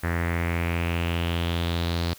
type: tone with low-pass filter sweep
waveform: sawtooth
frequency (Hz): 85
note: F2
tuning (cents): -46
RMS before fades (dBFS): -26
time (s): 0.03-2.14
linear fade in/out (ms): 10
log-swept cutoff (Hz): 1800 to 4400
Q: 4.1
effects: white hiss -49 dBFS RMS until 2.18 s